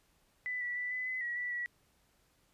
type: tone with pitch steps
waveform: sine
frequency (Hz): 1995 / 1953 / 1976 / 2006 / 2022 / 1918 / 1962 / 1936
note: B6 / B6 / B6 / B6 / B6 / A#6 / B6 / B6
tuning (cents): +17 / -20 / 0 / +26 / +40 / +49 / -12 / -35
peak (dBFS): -34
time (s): 0.46-1.66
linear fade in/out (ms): 0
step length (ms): 150
effects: pink hiss -71 dBFS RMS until 2.53 s + resampled to 32000 Hz